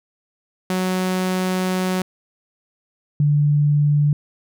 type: tone pair in turn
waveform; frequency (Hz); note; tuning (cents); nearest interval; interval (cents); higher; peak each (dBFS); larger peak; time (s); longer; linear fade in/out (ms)
sawtooth / sine; 185 / 146.83; F#3 / D3; 0 / 0; major third; 400; first; -15 / -13; second; 0.7-2.02 / 3.2-4.13; first; 2
effects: none